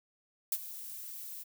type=noise with ADSR envelope; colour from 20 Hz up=violet; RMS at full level=-29 dBFS; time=0.52-1.44 s; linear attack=3 ms; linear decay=48 ms; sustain=-15 dB; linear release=20 ms; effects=none